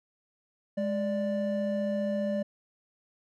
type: tone pair together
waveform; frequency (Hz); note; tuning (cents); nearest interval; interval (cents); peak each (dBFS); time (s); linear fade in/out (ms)
triangle; 207.4 / 587.3; G#3 / D5; -2 / 0; octave + tritone; 1802; -28; 0.77-2.43; 10
effects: none